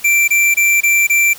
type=tone bursts; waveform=square; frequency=2349 Hz; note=D7; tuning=in tune; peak=-10 dBFS; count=5; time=0.04-1.336 s; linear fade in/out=10 ms; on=240 ms; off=24 ms; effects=white hiss -36 dBFS RMS until 1.38 s

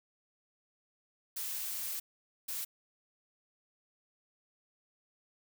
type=noise bursts at uneven times; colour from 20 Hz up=blue; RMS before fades=-38 dBFS; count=2; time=1.36-2 / 2.48-2.65 s; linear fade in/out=10 ms; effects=none

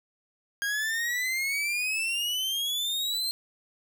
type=exponential sweep; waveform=40% pulse; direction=up; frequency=1617 to 4186 Hz; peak=-26 dBFS; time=0.62-3.31 s; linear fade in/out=0 ms; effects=none

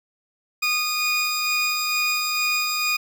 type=tone pair together; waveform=25% pulse; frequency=1232.1 / 2462 Hz; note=D#6 / D#7; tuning=-17 / -19 cents; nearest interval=octave; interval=1198 cents; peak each=-23 / -18 dBFS; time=0.62-2.97 s; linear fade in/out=10 ms; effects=none

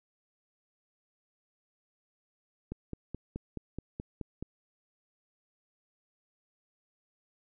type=click train; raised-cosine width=3 ms; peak=-24 dBFS; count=9; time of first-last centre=2.72-4.426 s; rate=4.69 Hz; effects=none

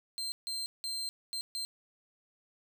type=tone bursts at uneven times; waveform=35% pulse; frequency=4150 Hz; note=C8; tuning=15 cents flat; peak=-33 dBFS; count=5; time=0.18-0.32 / 0.47-0.66 / 0.84-1.09 / 1.33-1.41 / 1.55-1.65 s; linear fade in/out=0 ms; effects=none

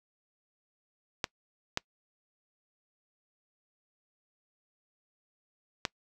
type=clicks; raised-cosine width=0.2 ms; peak=-11 dBFS; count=3; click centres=1.242 / 1.774 / 5.852 s; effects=noise-tail reverb RT60 0.1 s tail -25 dB re dry

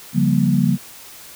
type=chord; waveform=sine; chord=G half-diminished seventh; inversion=second; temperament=just; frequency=141.12 / 176.4 / 196 / 235.2 Hz; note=Db3 / F3 / G3 / Bb3; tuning=+31 / +18 / 0 / +16 cents; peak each=-19 dBFS; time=0.13-0.78 s; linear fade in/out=50 ms; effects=white hiss -40 dBFS RMS until 1.35 s

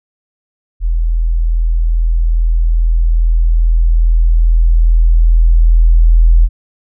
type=tone with level ramp; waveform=sine; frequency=41.2 Hz; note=E1; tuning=in tune; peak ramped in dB=-10 to -3 dBFS; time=0.8-6.49 s; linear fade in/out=50 ms; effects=none

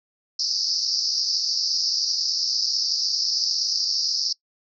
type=band-pass noise; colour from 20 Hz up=white; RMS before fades=-24 dBFS; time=0.39-4.33 s; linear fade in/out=5 ms; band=4600 to 5500 Hz; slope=96 dB/octave; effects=noise-tail reverb RT60 0.1 s tail -24 dB re dry

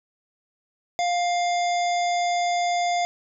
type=harmonic tone with a mistuned harmonic; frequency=702 Hz; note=F5; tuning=9 cents sharp; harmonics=1 / 3 / 5 / 7 / 9 / 10; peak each=-21 / -31 / -35 / -38 / -40 / -41 dBFS; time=0.99-3.05 s; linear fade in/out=0 ms; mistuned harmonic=9; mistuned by=+32 cents; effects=none

